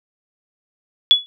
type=tone with exponential decay; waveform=sine; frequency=3402 Hz; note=G#7; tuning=41 cents sharp; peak=-3 dBFS; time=1.11-1.26 s; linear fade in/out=0 ms; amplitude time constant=32 ms; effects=none